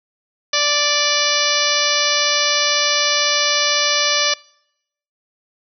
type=harmonic tone; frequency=586 Hz; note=D5; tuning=4 cents flat; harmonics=1 / 2 / 3 / 4 / 5 / 6 / 7 / 8 / 9 / 10; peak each=-24 / -24 / -24 / -24 / -24 / -24 / -24 / -24 / -24 / -24 dBFS; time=0.53-4.34 s; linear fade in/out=5 ms; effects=noise-tail reverb RT60 0.8 s tail -25 dB re dry